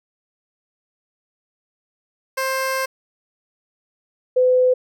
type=tone pair in turn; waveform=15% pulse / sine; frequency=528 / 506.3 Hz; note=C5 / B4; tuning=+16 / +43 cents; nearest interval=minor second; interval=73 cents; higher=first; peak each=-14 / -12 dBFS; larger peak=second; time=2.37-2.86 / 4.36-4.74 s; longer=first; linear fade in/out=10 ms; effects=none